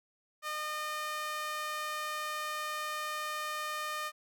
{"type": "tone with high-pass filter", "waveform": "sawtooth", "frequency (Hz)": 609, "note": "D#5", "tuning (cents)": -37, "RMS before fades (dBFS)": -37, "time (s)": [0.42, 4.12], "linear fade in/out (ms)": 50, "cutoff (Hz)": 1200, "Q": 1.7, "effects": []}